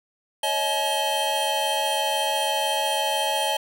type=tone cluster; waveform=square; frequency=557 / 633 / 859 / 3151 Hz; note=C#5 / D#5 / A5 / G7; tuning=+8 / +30 / -42 / +8 cents; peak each=-31 / -30 / -26 / -28 dBFS; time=0.43-3.57 s; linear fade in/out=5 ms; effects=none